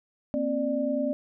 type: tone cluster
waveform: sine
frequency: 237 / 267 / 593 Hz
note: A#3 / C4 / D5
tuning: +29 / +35 / +17 cents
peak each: -31 / -28 / -28 dBFS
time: 0.34-1.13 s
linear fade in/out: 0 ms
effects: none